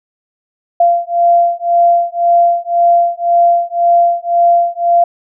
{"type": "beating tone pair", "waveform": "sine", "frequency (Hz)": [689, 690.9], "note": ["F5", "F5"], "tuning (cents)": [-24, -19], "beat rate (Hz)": 1.9, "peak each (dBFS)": -11, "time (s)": [0.8, 5.04], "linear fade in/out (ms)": 5, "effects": []}